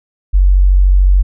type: tone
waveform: sine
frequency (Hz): 46.82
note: F#1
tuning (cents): +21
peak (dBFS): -5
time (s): 0.33-1.23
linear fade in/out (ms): 20
effects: none